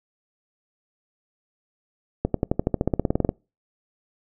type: accelerating click train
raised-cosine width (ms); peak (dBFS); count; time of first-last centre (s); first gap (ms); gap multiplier
2; -7; 17; 2.25-3.291; 93; 0.95
effects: noise-tail reverb RT60 0.3 s tail -26 dB re dry